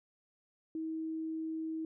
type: tone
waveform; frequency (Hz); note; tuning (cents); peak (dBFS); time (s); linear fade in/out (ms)
sine; 320; D#4; +49; -35; 0.75-1.85; 2
effects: none